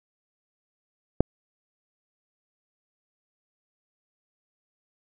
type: click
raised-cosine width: 2 ms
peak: -4 dBFS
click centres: 1.206 s
effects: none